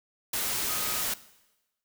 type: tone in noise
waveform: sine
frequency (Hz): 1253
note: D#6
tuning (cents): +12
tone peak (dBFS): -40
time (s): 0.69-1.02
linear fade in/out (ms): 5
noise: white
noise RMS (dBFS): -30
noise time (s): 0.33-1.14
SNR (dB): -13
effects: noise-tail reverb RT60 1.0 s tail -18 dB re dry